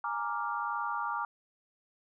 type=chord; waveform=sine; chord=Bb dominant seventh; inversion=third; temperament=equal; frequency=830.6 / 932.3 / 1174.7 / 1396.9 Hz; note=Ab5 / Bb5 / D6 / F6; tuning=0 / 0 / 0 / 0 cents; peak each=-39 / -36 / -35 / -38 dBFS; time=0.04-1.25 s; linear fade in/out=2 ms; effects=none

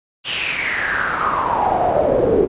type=noise with band-pass filter sweep; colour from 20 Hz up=brown; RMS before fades=-18 dBFS; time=0.24-2.48 s; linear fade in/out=50 ms; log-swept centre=3100 to 390 Hz; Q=6.7; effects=resampled to 8000 Hz

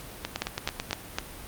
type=two click trains; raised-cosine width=0.2 ms; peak=-9 / -12 dBFS; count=4 / 7; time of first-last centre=0.42-1.185 / 0.25-0.909 s; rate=3.92 / 9.1 Hz; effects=pink hiss -43 dBFS RMS until 1.47 s + Opus 48 kbps

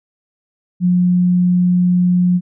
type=tone; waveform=sine; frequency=179 Hz; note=F3; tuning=43 cents sharp; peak=-10 dBFS; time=0.8-2.41 s; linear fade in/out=50 ms; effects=none

